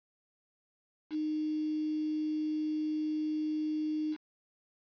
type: tone with quantisation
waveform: sine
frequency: 307.4 Hz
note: D#4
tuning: 21 cents flat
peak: -30 dBFS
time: 1.1-4.17 s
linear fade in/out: 50 ms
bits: 8
effects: resampled to 11025 Hz